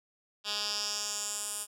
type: tone with band-pass filter sweep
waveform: 10% pulse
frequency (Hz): 207.7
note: G#3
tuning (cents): 0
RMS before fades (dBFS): -35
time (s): 0.44-1.67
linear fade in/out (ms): 50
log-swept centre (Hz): 4100 to 9600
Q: 3
effects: none

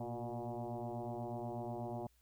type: tone with frequency modulation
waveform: sine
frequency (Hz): 242.1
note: B3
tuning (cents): -34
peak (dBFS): -39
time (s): 0-2.07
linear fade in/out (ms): 5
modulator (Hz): 119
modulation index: 5
effects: added 60 Hz sine -70 dBFS peak until 2.21 s + white hiss -75 dBFS RMS until 2.21 s

